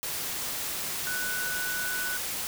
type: tone in noise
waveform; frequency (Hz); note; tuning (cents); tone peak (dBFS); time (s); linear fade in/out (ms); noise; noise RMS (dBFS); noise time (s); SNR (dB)
sine; 1487; F#6; +8; -31; 1.07-2.17; 0; white; -33; 0.03-2.47; -1
effects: none